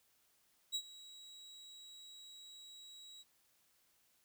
35% pulse tone with ADSR envelope, 3867 Hz, B7, 37 cents flat, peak -32 dBFS, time 0.72-3.24 s, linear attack 30 ms, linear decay 66 ms, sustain -19 dB, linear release 33 ms, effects white hiss -74 dBFS RMS until 4.24 s

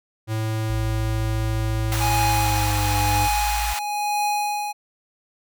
square tone with pitch glide, 110 to 101.45 Hz, A2 to G#2, 0 to -40 cents, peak -23 dBFS, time 0.27-3.29 s, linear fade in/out 50 ms, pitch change -140 cents, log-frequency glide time 2.15-2.97 s
sine tone, 55.7 Hz, A1, 22 cents sharp, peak -25 dBFS, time 0.69-3.74 s, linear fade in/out 10 ms
pink high-pass noise, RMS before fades -29 dBFS, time 1.92-3.79 s, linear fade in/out 0 ms, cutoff 700 Hz, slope 96 dB/octave
square tone with tremolo, 830.6 Hz, G#5, in tune, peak -20 dBFS, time 2-4.73 s, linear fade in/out 20 ms, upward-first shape triangle, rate 1 Hz, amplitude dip 60%
effects none

